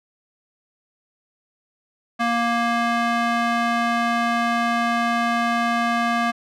square tone with band-pass filter, 234.5 Hz, A#3, 11 cents sharp, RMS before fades -21 dBFS, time 2.19-6.32 s, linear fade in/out 20 ms, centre 1300 Hz, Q 0.93, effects none

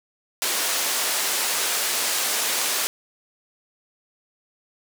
white band-pass noise, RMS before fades -24 dBFS, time 0.42-2.87 s, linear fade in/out 0 ms, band 370 to 11000 Hz, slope 12 dB/octave, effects none

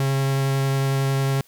45% pulse tone with vibrato, 136 Hz, C#3, 33 cents flat, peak -19 dBFS, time 0-1.41 s, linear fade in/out 2 ms, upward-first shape sine, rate 11 Hz, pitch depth 8 cents each way, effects white hiss -56 dBFS RMS until 1.47 s

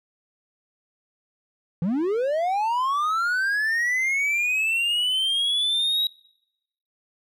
triangle linear sweep, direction up, 155.56 to 3854 Hz, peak -19 dBFS, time 1.82-6.07 s, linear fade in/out 2 ms, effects noise-tail reverb RT60 0.9 s tail -26 dB re dry

